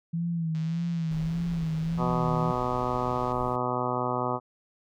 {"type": "tone with vibrato", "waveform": "sine", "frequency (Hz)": 164.81, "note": "E3", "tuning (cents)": 0, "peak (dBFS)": -26, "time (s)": [0.13, 2.52], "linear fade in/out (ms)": 10, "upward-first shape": "sine", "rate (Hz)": 1.7, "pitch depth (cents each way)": 63}
{"type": "click train", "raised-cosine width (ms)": 0.2, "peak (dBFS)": -33, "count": 386, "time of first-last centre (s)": [0.55, 3.32], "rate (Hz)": 139}
{"type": "noise", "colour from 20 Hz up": "brown", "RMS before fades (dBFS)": -41, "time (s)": [1.11, 3.56], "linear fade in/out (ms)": 5}
{"type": "harmonic tone", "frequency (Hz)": 124.4, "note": "B2", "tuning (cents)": 13, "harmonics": [1, 2, 3, 4, 5, 6, 7, 8, 9, 10], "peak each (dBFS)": [-35, -35, -35, -35, -35, -35, -35, -35, -35, -35], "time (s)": [1.97, 4.4], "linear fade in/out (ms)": 50}
{"effects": []}